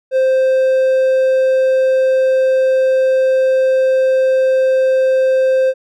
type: tone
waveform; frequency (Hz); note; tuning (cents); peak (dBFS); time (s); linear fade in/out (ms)
triangle; 523.3; C5; 0; -8; 0.11-5.74; 50
effects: none